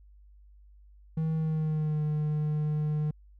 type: tone with pitch glide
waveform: triangle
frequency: 159.4 to 151.41 Hz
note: D#3 to D#3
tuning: +42 to -47 cents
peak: -24 dBFS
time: 1.17-3.11 s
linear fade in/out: 5 ms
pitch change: -89 cents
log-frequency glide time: 1.35-2.02 s
effects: added 50 Hz sine -52 dBFS peak until 3.39 s